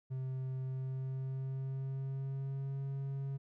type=tone with pitch glide; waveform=triangle; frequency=130.81 to 137 Hz; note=C3 to C#3; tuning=0 to -20 cents; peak=-34 dBFS; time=0.1-3.38 s; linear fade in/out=20 ms; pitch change=+80 cents; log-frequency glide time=0.63-2.82 s; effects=none